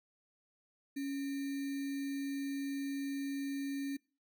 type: tone with sample-and-hold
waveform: sine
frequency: 277.2 Hz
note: C#4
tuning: in tune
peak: -35 dBFS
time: 0.96-3.97 s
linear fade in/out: 10 ms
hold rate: 2100 Hz
effects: noise-tail reverb RT60 0.4 s tail -25 dB re dry